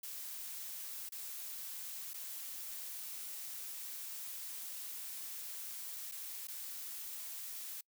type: noise with dropouts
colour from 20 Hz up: blue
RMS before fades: -45 dBFS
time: 0.03-7.81 s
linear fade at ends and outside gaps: 5 ms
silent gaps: 1.091-1.12 / 2.135-2.141 / 6.115-6.119 / 6.472-6.482 s
effects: noise-tail reverb RT60 0.1 s tail -26 dB re dry